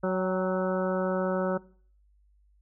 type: harmonic tone with a mistuned harmonic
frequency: 186 Hz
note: F#3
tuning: 9 cents sharp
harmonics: 1 / 2 / 3 / 4 / 5 / 6 / 7 / 8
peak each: -29 / -31 / -29 / -41 / -38 / -45 / -37 / -40 dBFS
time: 0.03-1.58 s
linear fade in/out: 10 ms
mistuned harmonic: 4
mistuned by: +43 cents
effects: noise-tail reverb RT60 0.5 s tail -21 dB re dry + added 50 Hz sine -60 dBFS peak until 2.61 s